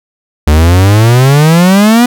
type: exponential sweep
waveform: 45% pulse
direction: up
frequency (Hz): 72.7 to 248.4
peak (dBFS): -3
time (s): 0.47-2.06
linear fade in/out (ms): 5
effects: none